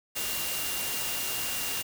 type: tone in noise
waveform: sine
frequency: 2794 Hz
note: F7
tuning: in tune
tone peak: -38 dBFS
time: 0.15-1.83 s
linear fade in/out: 20 ms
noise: white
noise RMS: -32 dBFS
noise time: 0.15-1.83 s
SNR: -9 dB
effects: none